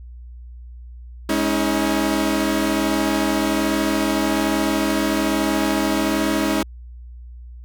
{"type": "chord", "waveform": "sawtooth", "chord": "Ab suspended fourth", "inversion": "none", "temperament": "equal with one note detuned", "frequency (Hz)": [207.7, 277.2, 318.4], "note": ["Ab3", "Db4", "Eb4"], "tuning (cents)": [0, 0, 40], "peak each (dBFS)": [-20, -19, -17], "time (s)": [1.29, 6.63], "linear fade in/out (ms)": 5, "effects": ["added 60 Hz sine -35 dBFS peak until 7.64 s"]}